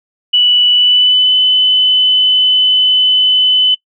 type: tone with pitch glide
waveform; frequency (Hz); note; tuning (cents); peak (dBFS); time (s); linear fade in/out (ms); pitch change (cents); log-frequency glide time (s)
sine; 2958 to 3017; F#7 to F#7; -1 to +33; -6; 0.33-3.75; 10; +34; 0.73-1.34
effects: noise-tail reverb RT60 0.1 s tail -23 dB re dry